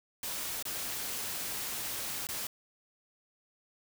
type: noise with dropouts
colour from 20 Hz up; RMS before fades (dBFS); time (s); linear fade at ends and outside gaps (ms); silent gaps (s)
white; -37; 0.23-2.47; 2; 0.626-0.653 / 2.27-2.288
effects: none